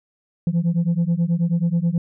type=beating tone pair; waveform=sine; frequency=165.6 / 174.9 Hz; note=E3 / F3; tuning=+8 / +3 cents; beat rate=9.3 Hz; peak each=-18 dBFS; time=0.47-1.98 s; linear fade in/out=2 ms; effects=tanh soft clip ceiling -14 dBFS